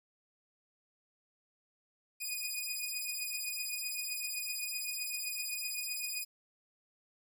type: beating tone pair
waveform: 10% pulse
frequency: 2470 / 2477.8 Hz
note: D#7 / D#7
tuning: -13 / -8 cents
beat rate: 7.8 Hz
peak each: -30 dBFS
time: 2.2-6.25 s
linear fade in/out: 20 ms
effects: none